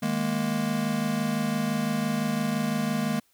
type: chord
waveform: square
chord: D# suspended fourth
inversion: none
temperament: just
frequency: 155.56 / 207.4 / 233.3 Hz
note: D#3 / G#3 / A#3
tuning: 0 / -2 / +2 cents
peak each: -33 / -29 / -29 dBFS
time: 0.02-3.2 s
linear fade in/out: 10 ms
effects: white hiss -66 dBFS RMS until 3.33 s